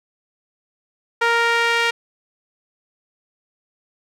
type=tone with band-pass filter sweep; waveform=sawtooth; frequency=466.2 Hz; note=A#4; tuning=in tune; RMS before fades=-18 dBFS; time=1.21-1.91 s; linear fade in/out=10 ms; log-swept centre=1500 to 2300 Hz; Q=1.3; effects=none